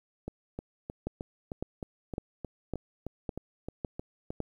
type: two click trains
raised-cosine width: 2 ms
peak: -19 / -23 dBFS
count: 7 / 14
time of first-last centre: 1.07-4.403 / 0.28-4.305 s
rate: 1.8 / 3.23 Hz
effects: 10-bit